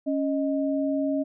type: tone pair together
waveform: sine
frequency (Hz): 277.2 / 622.3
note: C#4 / D#5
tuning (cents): 0 / 0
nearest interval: octave + major second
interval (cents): 1400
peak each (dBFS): -24 / -28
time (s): 0.06-1.24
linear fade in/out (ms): 20
effects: none